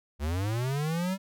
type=linear sweep; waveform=square; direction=up; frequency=68.6 to 196 Hz; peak=-28 dBFS; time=0.19-1.18 s; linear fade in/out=50 ms; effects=none